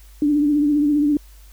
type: tone with vibrato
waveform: sine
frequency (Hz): 293.7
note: D4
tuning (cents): 0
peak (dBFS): -14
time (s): 0.22-1.17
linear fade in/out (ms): 2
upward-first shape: triangle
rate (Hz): 15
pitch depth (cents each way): 58
effects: added 50 Hz sine -42 dBFS peak until 1.52 s + white hiss -53 dBFS RMS until 1.52 s

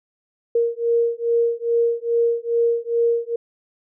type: beating tone pair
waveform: sine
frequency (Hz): 466.2 / 468.6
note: A#4 / A#4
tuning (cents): 0 / +9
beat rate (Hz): 2.4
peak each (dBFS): -20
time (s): 0.55-3.36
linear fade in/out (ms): 5
effects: none

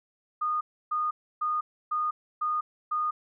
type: tone bursts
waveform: sine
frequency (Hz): 1228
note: D#6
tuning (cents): -23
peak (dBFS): -25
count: 6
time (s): 0.41-3.11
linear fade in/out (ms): 10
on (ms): 200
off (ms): 300
effects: none

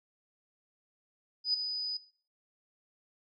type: tone with ADSR envelope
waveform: sine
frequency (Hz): 4978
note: D#8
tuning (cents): 0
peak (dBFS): -23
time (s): 1.44-1.97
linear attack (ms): 100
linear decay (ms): 6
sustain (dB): -9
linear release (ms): 3
effects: noise-tail reverb RT60 0.5 s tail -19 dB re dry

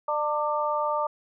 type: tone cluster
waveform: sine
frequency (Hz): 598 / 902 / 1184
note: D5 / A5 / D6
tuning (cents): +31 / +43 / +14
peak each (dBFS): -28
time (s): 0.08-1.07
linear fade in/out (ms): 5
effects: none

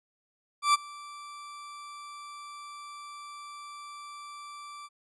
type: tone with ADSR envelope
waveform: 40% pulse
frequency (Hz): 1168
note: D6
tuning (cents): -10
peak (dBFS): -17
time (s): 0.62-4.89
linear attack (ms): 120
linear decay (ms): 22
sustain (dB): -24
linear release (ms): 38
effects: resampled to 24000 Hz

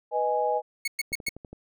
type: chord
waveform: sine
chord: G# minor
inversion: first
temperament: equal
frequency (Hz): 493.9 / 622.3 / 830.6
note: B4 / D#5 / G#5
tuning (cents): 0 / 0 / 0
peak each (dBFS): -28 / -28 / -26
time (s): 0.11-0.62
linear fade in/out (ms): 50
type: tone bursts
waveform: sawtooth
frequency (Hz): 2201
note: C#7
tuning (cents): -13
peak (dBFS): -22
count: 4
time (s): 0.85-1.292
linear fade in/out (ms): 5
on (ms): 28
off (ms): 110
type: click train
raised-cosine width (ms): 2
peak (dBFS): -28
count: 6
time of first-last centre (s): 1.12-1.53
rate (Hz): 12.2
effects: none

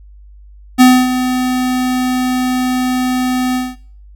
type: tone with ADSR envelope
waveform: square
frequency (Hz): 253.4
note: B3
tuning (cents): +45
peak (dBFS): -3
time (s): 0.78-3.76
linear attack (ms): 29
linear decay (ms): 260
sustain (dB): -11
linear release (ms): 210
effects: noise-tail reverb RT60 0.5 s tail -19 dB re dry + added 50 Hz sine -36 dBFS peak until 4.15 s

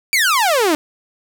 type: exponential sweep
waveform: sawtooth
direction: down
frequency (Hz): 2377 to 290.1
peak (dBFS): -9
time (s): 0.13-0.75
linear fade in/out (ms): 0
effects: none

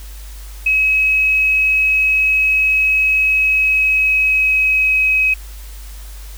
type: tone with pitch glide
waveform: sine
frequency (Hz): 2557 to 2541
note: D#7 to D#7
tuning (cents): +47 to +36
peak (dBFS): -11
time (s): 0.66-5.34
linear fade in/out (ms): 5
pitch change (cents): -11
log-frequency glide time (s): 3.39-5.12
effects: added 50 Hz sine -30 dBFS peak until 6.37 s + white hiss -41 dBFS RMS until 6.37 s

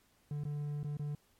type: tone with dropouts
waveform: triangle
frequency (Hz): 146.83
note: D3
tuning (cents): 0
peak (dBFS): -33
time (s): 0.31-1.15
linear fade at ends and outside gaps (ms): 2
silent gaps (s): 0.437-0.451 / 0.832-0.845 / 0.97-0.995
effects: pink hiss -70 dBFS RMS until 1.39 s + MP3 64 kbps

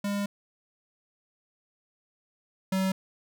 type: tone pair in turn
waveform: square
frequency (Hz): 202.2 / 189.97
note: G#3 / F#3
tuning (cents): -46 / +46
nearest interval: minor second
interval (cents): 108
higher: first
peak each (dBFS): -28 / -25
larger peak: second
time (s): 0.04-0.26 / 2.72-2.92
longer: first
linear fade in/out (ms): 5
effects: none

